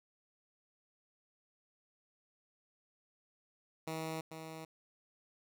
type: tone with echo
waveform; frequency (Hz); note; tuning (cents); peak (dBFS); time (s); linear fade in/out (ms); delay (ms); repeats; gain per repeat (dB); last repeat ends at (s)
10% pulse; 160; D#3; +49; -30; 3.87-4.21; 5; 440; 1; -7; 4.65
effects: none